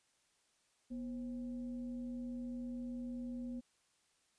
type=tone with frequency modulation; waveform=sine; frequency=243.5 Hz; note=B3; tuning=24 cents flat; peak=-40 dBFS; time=0.9-3.61 s; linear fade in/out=20 ms; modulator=286 Hz; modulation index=0.35; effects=white hiss -75 dBFS RMS until 4.38 s + resampled to 22050 Hz